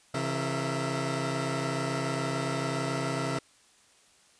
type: tone cluster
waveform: 20% pulse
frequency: 135 / 166 / 456.4 / 654 / 681 Hz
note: C#3 / E3 / A#4 / E5 / F5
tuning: -45 / +12 / -37 / -14 / -44 cents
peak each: -27 / -31 / -34 / -31 / -34 dBFS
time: 0.14-3.39 s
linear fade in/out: 5 ms
effects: white hiss -61 dBFS RMS until 4.39 s + resampled to 22050 Hz